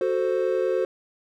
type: chord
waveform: triangle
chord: F# diminished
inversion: none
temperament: equal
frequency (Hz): 370 / 440 / 523.3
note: F#4 / A4 / C5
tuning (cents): 0 / 0 / 0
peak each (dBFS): -23 / -25 / -23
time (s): 0.01-0.85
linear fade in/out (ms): 2
effects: none